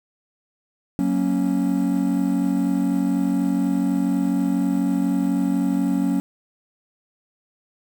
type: chord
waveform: triangle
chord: F# major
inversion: none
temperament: equal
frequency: 185 / 233.1 / 277.2 Hz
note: F#3 / A#3 / C#4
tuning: 0 / 0 / 0 cents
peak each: -21 / -23 / -19 dBFS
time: 0.99-6.2 s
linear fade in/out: 0 ms
effects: 7-bit